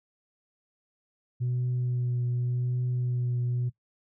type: tone with vibrato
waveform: sine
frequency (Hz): 123.47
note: B2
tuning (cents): 0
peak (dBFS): -24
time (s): 1.4-3.7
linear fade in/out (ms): 20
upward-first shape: triangle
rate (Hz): 0.87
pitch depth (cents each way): 20
effects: noise-tail reverb RT60 0.1 s tail -17 dB re dry + tanh soft clip ceiling -23 dBFS